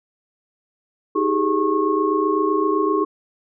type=tone cluster; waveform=sine; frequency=316.3 / 389.5 / 417.3 / 1090 Hz; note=D#4 / G4 / G#4 / C#6; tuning=+29 / -11 / +8 / -29 cents; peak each=-22 dBFS; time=1.15-3.05 s; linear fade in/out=10 ms; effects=none